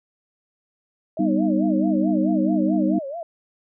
sine tone with vibrato, 611 Hz, D#5, 32 cents flat, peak -28 dBFS, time 1.17-3.23 s, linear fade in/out 2 ms, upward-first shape sine, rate 4.6 Hz, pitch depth 220 cents each way
sine chord, G augmented, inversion none, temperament equal, 196 / 246.9 / 311.1 Hz, G3 / B3 / D#4, 0 / 0 / 0 cents, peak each -22 / -24 / -20 dBFS, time 1.19-2.99 s, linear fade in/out 5 ms
effects none

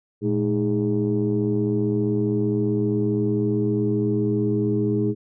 sine tone cluster, 117 / 212.2 / 315.6 / 410.9 Hz, A#2 / G#3 / D#4 / G#4, +7 / +38 / +25 / -18 cents, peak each -24 dBFS, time 0.21-5.15 s, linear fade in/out 50 ms, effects tanh soft clip ceiling -11 dBFS

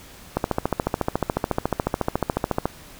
click train, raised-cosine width 1 ms, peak -6 dBFS, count 33, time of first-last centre 0.37-2.656 s, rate 14 Hz, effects pink hiss -45 dBFS RMS until 2.99 s

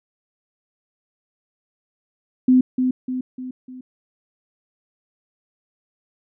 sine tone with echo, 255 Hz, C4, 44 cents flat, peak -10 dBFS, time 2.48-2.61 s, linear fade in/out 5 ms, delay 300 ms, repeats 4, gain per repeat -6 dB, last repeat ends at 3.81 s, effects none

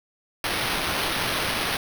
blue noise with sample-and-hold, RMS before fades -26 dBFS, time 0.44-1.77 s, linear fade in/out 2 ms, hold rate 7350 Hz, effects none

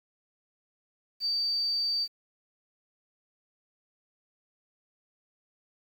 sine tone, 4625 Hz, D8, 27 cents flat, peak -26 dBFS, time 1.2-2.08 s, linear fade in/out 50 ms, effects 9-bit

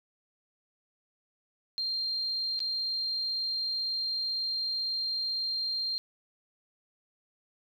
sine tone with dropouts, 4186 Hz, C8, in tune, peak -29 dBFS, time 1.78-5.98 s, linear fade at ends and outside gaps 0 ms, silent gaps 2.592-2.603 s, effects 10-bit

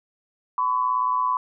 sine tone pair together, 1011 / 1129 Hz, B5 / C#6, +40 / +31 cents, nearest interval major second, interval 191 cents, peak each -21 / -25 dBFS, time 0.58-1.37 s, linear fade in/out 2 ms, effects none

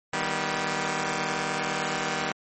5% pulse chord, Eb augmented, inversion none, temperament just, 155.56 / 194.45 / 243.1 Hz, Eb3 / G3 / B3, 0 / -14 / -27 cents, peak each -20 dBFS, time 0.13-2.32 s, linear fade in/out 2 ms, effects MP3 32 kbps

